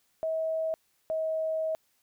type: tone pair in turn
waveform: sine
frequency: 642 / 637.2 Hz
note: E5 / D#5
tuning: -46 / +41 cents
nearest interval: unison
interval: 13 cents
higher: first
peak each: -27 dBFS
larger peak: neither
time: 0.23-0.74 / 1.1-1.75 s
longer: second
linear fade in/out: 0 ms
effects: white hiss -71 dBFS RMS until 2.02 s